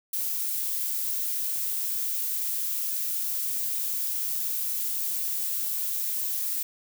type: noise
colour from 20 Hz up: violet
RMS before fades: -29 dBFS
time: 0.13-6.63 s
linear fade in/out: 5 ms
effects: none